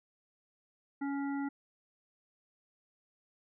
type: harmonic tone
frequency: 279.6 Hz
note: C#4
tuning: 15 cents sharp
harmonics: 1 / 3 / 5 / 7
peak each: -33 / -43 / -47 / -50 dBFS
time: 1.01-1.49 s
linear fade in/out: 10 ms
effects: none